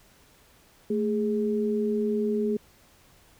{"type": "tone pair together", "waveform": "sine", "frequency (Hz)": [220, 415.3], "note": ["A3", "G#4"], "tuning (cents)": [0, 0], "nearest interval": "major seventh", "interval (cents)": 1100, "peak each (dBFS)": -26, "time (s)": [0.9, 2.57], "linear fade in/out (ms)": 5, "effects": ["pink hiss -58 dBFS RMS until 3.39 s"]}